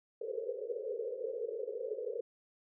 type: band-pass noise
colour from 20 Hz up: pink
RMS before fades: -39 dBFS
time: 0.21-2.21 s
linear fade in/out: 5 ms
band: 420 to 520 Hz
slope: 96 dB/octave
effects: none